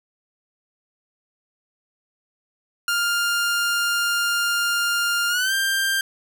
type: tone with pitch glide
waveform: sawtooth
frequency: 1403 to 1583.9 Hz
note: F6 to G6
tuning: +8 to +17 cents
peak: -16 dBFS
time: 2.88-6.01 s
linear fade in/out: 2 ms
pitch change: +209 cents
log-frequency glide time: 5.29-5.53 s
effects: none